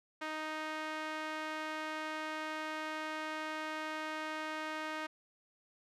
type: tone with band-pass filter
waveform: sawtooth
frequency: 311.1 Hz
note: D#4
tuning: in tune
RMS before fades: -40 dBFS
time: 0.21-5.07 s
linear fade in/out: 10 ms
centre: 1600 Hz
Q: 0.96
effects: none